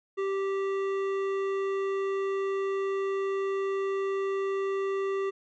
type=tone with hard clipping; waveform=sine; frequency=390.4 Hz; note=G4; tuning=7 cents flat; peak=-29 dBFS; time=0.17-5.31 s; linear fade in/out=20 ms; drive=12 dB; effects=resampled to 16000 Hz